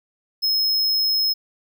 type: tone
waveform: square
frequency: 5160 Hz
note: E8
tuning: 38 cents flat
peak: -18 dBFS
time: 0.42-1.34 s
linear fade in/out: 20 ms
effects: none